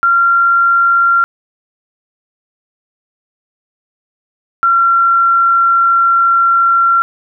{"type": "tone pair in turn", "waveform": "sine", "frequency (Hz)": [1379, 1367.1], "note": ["F6", "F6"], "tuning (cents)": [-22, -37], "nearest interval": "unison", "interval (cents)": 15, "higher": "first", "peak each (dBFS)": -7, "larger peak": "neither", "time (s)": [[0.03, 1.24], [4.63, 7.02]], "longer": "second", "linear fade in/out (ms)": 0, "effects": []}